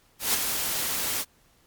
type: noise with ADSR envelope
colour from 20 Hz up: white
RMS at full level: -22 dBFS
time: 0.19-1.25 s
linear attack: 150 ms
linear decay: 15 ms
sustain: -6 dB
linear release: 47 ms
effects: pink hiss -62 dBFS RMS until 1.66 s + MP3 96 kbps